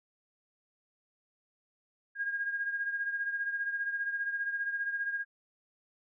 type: beating tone pair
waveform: sine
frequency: 1625 / 1640 Hz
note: G#6 / G#6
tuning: -38 / -22 cents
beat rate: 15 Hz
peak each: -32 / -39 dBFS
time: 2.15-5.25 s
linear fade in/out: 50 ms
effects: none